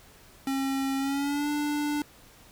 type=tone with pitch glide; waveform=square; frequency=270 to 294.4 Hz; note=C#4 to D4; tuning=-45 to +4 cents; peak=-27 dBFS; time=0.47-2.02 s; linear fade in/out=2 ms; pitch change=+149 cents; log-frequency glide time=0.97-1.49 s; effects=pink hiss -54 dBFS RMS until 2.51 s